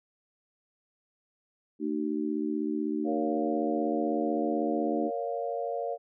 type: harmonic tone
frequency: 76 Hz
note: D#2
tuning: 40 cents flat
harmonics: 3 / 4 / 5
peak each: -33 / -30 / -35 dBFS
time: 1.79-5.11 s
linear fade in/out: 50 ms
type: chord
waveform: sine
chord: Bb minor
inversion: none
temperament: just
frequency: 466.2 / 559.4 / 699.2 Hz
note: Bb4 / Db5 / F5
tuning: 0 / +16 / +2 cents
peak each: -34 dBFS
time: 3.04-5.98 s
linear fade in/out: 50 ms
effects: none